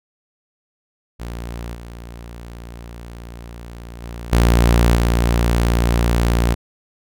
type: tone with level steps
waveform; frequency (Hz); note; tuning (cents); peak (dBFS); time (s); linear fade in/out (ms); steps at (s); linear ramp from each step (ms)
sawtooth; 58.4; A#1; +4; -23 / -29 / -25 / -7 / -10; 1.19-6.55; 20; 1.74 / 4.02 / 4.32 / 4.95; 10
effects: none